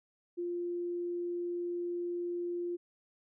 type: tone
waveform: sine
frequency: 349.2 Hz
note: F4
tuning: in tune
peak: -33 dBFS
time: 0.37-2.77 s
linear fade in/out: 20 ms
effects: none